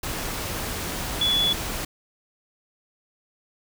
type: tone in noise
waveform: sine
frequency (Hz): 3417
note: G#7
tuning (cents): +49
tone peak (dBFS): -19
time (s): 1.21-1.53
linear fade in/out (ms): 5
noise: pink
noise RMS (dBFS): -30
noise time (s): 0.03-1.85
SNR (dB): +8
effects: none